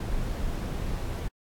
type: noise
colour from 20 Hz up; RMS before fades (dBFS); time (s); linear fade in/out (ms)
brown; -30; 0-1.28; 5
effects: AAC 64 kbps